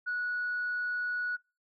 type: tone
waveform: sine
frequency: 1466 Hz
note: F#6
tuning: 16 cents flat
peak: -29 dBFS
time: 0.06-1.37 s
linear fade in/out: 20 ms
effects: noise-tail reverb RT60 0.3 s tail -26 dB re dry + tanh soft clip ceiling -26 dBFS